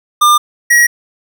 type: tone pair in turn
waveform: square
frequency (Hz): 1200 / 1904.9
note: D6 / A#6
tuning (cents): +37 / +37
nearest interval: minor sixth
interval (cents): 800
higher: second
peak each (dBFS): -6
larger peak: neither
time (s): 0.21-0.38 / 0.7-0.87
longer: neither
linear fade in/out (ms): 10
effects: none